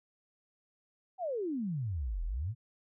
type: exponential two-way sweep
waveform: sine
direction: down then up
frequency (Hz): 784 to 37.97 to 126.9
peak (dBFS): -32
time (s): 1.18-2.55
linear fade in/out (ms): 50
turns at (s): 2.24
effects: none